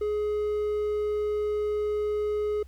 triangle tone, 420 Hz, G#4, 19 cents sharp, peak -23 dBFS, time 0.01-2.63 s, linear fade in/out 5 ms, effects added 67 Hz sine -44 dBFS peak until 2.67 s + pink hiss -64 dBFS RMS until 2.67 s

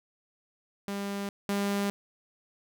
sawtooth tone pair in turn, 200 / 200.8 Hz, G3 / G3, +35 / +42 cents, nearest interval unison, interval 7 cents, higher second, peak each -28 / -23 dBFS, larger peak second, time 0.88-1.29 / 1.49-1.9 s, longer neither, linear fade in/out 0 ms, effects none

